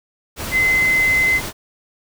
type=tone in noise; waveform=sine; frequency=2053 Hz; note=C7; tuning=33 cents flat; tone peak=-13 dBFS; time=0.51-1.41 s; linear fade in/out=50 ms; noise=pink; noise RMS=-27 dBFS; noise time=0.36-1.53 s; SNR=+11 dB; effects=none